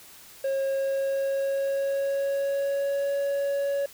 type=tone with pitch glide; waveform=triangle; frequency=542 to 560.5 Hz; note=C#5 to C#5; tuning=-39 to +19 cents; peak=-22 dBFS; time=0.44-3.86 s; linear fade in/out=5 ms; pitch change=+58 cents; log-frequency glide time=0.64-3.14 s; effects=white hiss -49 dBFS RMS until 3.93 s